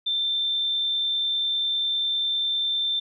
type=tone; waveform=sine; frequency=3565 Hz; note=A7; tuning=22 cents sharp; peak=-22 dBFS; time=0.06-3 s; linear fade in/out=10 ms; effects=none